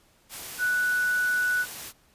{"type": "tone in noise", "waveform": "sine", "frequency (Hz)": 1480, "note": "F#6", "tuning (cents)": 0, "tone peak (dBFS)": -22, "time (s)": [0.58, 1.66], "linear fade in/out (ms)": 50, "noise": "white", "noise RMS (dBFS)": -38, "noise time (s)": [0.29, 1.93], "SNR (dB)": 13, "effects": ["pink hiss -62 dBFS RMS until 2.14 s", "resampled to 32000 Hz"]}